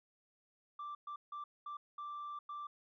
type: tone bursts at uneven times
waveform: sine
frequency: 1174.7 Hz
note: D6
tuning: in tune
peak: -40 dBFS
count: 6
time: 0.79-0.95 / 1.07-1.16 / 1.32-1.44 / 1.66-1.77 / 1.98-2.39 / 2.49-2.67 s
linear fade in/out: 5 ms
effects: tanh soft clip ceiling -40 dBFS